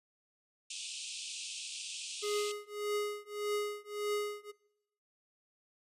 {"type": "band-pass noise", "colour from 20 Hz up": "pink", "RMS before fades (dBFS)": -43, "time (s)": [0.7, 2.52], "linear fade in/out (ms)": 5, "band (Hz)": [2500, 9300], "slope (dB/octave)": 96}
{"type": "tone with tremolo", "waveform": "square", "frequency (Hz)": 415.3, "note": "G#4", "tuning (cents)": 0, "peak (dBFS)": -31, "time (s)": [2.22, 4.52], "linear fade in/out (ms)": 20, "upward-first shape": "triangle", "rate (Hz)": 1.7, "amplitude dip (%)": 100}
{"effects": ["noise-tail reverb RT60 1.0 s tail -24 dB re dry", "resampled to 32000 Hz"]}